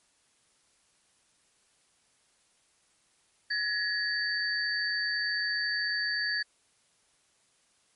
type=tone cluster; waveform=sine; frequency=1686 / 1876 / 4574 Hz; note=G#6 / A#6 / D8; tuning=+26 / +11 / -47 cents; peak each=-30 / -35 / -32 dBFS; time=3.5-6.43 s; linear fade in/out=10 ms; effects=white hiss -68 dBFS RMS until 7.95 s + MP3 48 kbps